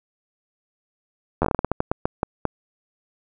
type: slowing click train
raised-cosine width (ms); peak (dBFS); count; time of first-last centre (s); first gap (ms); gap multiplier
1; -6; 15; 1.42-2.453; 11; 1.26
effects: none